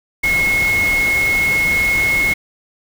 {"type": "tone in noise", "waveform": "sine", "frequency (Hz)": 2171, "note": "C#7", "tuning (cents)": -37, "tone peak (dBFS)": -13, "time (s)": [0.23, 2.34], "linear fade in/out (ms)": 10, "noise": "pink", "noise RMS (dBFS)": -25, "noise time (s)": [0.23, 2.34], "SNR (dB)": 9, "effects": []}